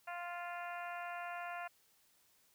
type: harmonic tone with a mistuned harmonic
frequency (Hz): 349.2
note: F4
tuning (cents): 0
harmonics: 2 / 3 / 4 / 5 / 6 / 7 / 8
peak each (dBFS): -44 / -49 / -48 / -51 / -55 / -54 / -56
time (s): 0.07-1.68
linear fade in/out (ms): 10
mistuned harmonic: 8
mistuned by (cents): -22
effects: white hiss -71 dBFS RMS until 2.54 s